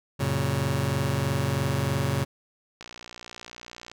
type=chord; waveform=sawtooth; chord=F# major; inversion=none; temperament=just; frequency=92.5 / 115.62 / 138.75 Hz; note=F#2 / A#2 / C#3; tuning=0 / -14 / +2 cents; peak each=-26 / -25 / -22 dBFS; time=0.19-2.25 s; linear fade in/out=20 ms
type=click train; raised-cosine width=0.2 ms; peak=-23 dBFS; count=67; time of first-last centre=2.81-3.916 s; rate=59.7 Hz
effects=none